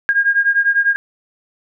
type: beating tone pair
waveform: sine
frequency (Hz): 1621 / 1631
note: G#6 / G#6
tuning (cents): -42 / -32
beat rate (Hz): 10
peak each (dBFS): -14 / -16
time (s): 0.09-0.96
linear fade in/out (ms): 0
effects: none